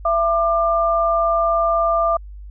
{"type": "tone pair together", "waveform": "sine", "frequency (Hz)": [670, 1193.8], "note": ["E5", "D6"], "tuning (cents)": [28, 28], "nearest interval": "minor seventh", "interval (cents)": 1000, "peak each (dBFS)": [-17, -18], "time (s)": [0.05, 2.17], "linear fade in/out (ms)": 5, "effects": ["added 50 Hz sine -33 dBFS peak until 2.5 s"]}